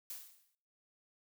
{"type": "noise with exponential decay", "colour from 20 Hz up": "blue", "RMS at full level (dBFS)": -42, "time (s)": [0.1, 0.55], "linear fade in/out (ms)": 1, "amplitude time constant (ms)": 97, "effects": ["noise-tail reverb RT60 0.7 s tail -25 dB re dry"]}